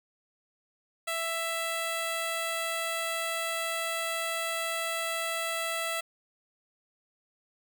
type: tone with notch filter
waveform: 5% pulse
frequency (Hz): 662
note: E5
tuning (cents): +7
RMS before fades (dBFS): -32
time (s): 1.07-6.01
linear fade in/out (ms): 10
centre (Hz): 5600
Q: 0.68
effects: none